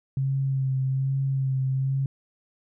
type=tone with vibrato; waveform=sine; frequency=134 Hz; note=C3; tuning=42 cents sharp; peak=-22 dBFS; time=0.17-2.06 s; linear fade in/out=2 ms; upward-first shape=sine; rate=1.2 Hz; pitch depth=25 cents each way; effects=none